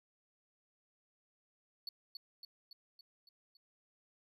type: tone with echo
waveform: triangle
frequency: 4456 Hz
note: C#8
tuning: 8 cents sharp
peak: -39 dBFS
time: 1.87-1.89 s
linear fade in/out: 2 ms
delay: 280 ms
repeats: 6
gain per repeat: -4 dB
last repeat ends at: 3.57 s
effects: none